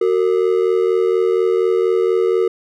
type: ring-modulated tone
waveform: triangle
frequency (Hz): 414.2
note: G#4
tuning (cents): -5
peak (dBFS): -8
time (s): 0.01-2.48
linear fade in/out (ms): 5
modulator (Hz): 42.1
effects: none